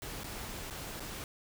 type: noise with dropouts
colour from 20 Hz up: pink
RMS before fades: -42 dBFS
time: 0.02-1.24 s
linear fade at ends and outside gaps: 1 ms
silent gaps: 0.235-0.242 / 0.701-0.707 / 0.997-1.003 s
effects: none